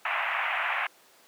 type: band-pass noise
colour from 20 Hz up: white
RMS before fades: -29 dBFS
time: 0.05-0.87 s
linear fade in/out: 5 ms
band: 660 to 2600 Hz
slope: 48 dB/octave
effects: pink hiss -57 dBFS RMS until 1.27 s + high-pass 400 Hz 12 dB/octave